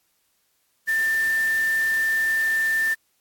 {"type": "tone in noise", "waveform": "sine", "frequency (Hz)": 1785, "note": "A6", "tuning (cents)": 24, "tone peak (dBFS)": -19, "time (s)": [0.87, 2.95], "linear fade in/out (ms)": 20, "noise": "white", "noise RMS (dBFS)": -37, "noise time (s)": [0.87, 2.95], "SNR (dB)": 15, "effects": ["white hiss -68 dBFS RMS until 3.2 s", "AAC 64 kbps"]}